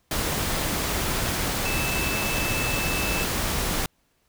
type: tone in noise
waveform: sine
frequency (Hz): 2629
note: E7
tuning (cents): -5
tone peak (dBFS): -29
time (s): 1.65-3.24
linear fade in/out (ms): 2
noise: pink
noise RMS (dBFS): -26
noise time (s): 0.11-3.86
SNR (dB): -6
effects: pink hiss -68 dBFS RMS until 4.28 s